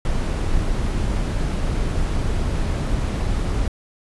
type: noise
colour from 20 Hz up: brown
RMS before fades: -21 dBFS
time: 0.05-3.68 s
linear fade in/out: 2 ms
effects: resampled to 24000 Hz